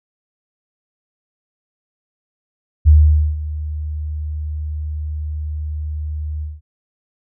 sine tone with ADSR envelope, 76 Hz, D#2, 40 cents flat, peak -4 dBFS, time 2.85-6.61 s, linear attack 30 ms, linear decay 480 ms, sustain -17 dB, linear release 190 ms, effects none

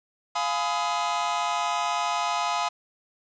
45% pulse chord, F half-diminished seventh, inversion none, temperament just, 698.5 / 838.1 / 1005.8 / 1257.2 Hz, F5 / Ab5 / Cb6 / Eb6, 0 / +16 / +31 / +18 cents, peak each -30 dBFS, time 0.35-2.69 s, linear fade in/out 10 ms, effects resampled to 16000 Hz + 8-bit

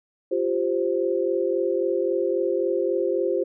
sine chord, F suspended second, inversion none, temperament just, 349.2 / 392.9 / 523.8 Hz, F4 / G4 / C5, 0 / +4 / +2 cents, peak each -25 dBFS, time 0.31-3.44 s, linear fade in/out 10 ms, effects none

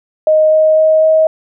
sine tone with pitch steps, 622.3 / 625.9 / 629.5 / 633.2 Hz, D#5 / D#5 / D#5 / D#5, 0 / +10 / +20 / +30 cents, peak -6 dBFS, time 0.27-1.27 s, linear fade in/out 2 ms, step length 250 ms, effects none

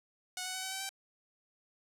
5% pulse tone with pitch steps, 735 / 743.1 / 751.3 / 759.6 / 768 / 776.5 Hz, F#5 / F#5 / F#5 / F#5 / G5 / G5, -12 / +7 / +26 / +45 / -36 / -17 cents, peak -25 dBFS, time 0.37-0.892 s, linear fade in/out 2 ms, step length 87 ms, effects none

